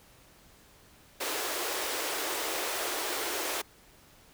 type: high-pass noise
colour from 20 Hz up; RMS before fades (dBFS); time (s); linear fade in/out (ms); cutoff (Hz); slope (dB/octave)
pink; -33; 1.2-3.62; 10; 320; 48
effects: pink hiss -58 dBFS RMS until 4.33 s